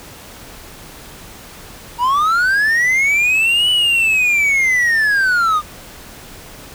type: linear two-way sweep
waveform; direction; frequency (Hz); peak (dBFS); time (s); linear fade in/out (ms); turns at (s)
triangle; up then down; 932.3 to 2979 to 1194; -10; 1.98-5.62; 50; 3.7
effects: pink hiss -37 dBFS RMS until 6.74 s